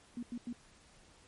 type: tone bursts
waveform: sine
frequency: 240 Hz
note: B3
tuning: 49 cents flat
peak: -37 dBFS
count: 3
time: 0.17-0.528 s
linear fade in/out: 2 ms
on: 58 ms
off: 92 ms
effects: pink hiss -62 dBFS RMS until 1.27 s + MP3 48 kbps